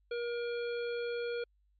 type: harmonic tone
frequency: 475.4 Hz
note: A#4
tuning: 34 cents sharp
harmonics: 1 / 3 / 5 / 7 / 9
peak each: -34 / -44 / -48 / -51 / -53 dBFS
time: 0.11-1.44 s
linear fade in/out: 5 ms
effects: added 50 Hz sine -68 dBFS peak until 1.79 s + AAC 64 kbps